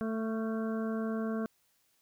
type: harmonic tone with a mistuned harmonic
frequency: 221.9 Hz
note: A3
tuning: 15 cents sharp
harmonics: 1 / 2 / 3 / 5 / 6 / 7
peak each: -32 / -38 / -42 / -46 / -48 / -49 dBFS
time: 0.01-1.46 s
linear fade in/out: 0 ms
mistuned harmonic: 6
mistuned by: +46 cents
effects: white hiss -72 dBFS RMS until 2.01 s